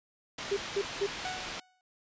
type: low-pass noise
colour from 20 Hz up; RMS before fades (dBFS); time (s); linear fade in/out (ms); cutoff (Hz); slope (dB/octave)
white; -40; 0.38-1.6; 5; 4100; 12
type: tone bursts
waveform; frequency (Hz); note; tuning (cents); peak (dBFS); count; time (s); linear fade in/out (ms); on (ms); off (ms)
sine; 398.7; G4; +29; -26; 3; 0.51-1.067; 10; 59; 190
type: tone with exponential decay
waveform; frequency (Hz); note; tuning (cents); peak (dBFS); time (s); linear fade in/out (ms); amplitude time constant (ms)
sawtooth; 740; F#5; 0; -29; 1.25-1.81; 1; 120
effects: resampled to 16000 Hz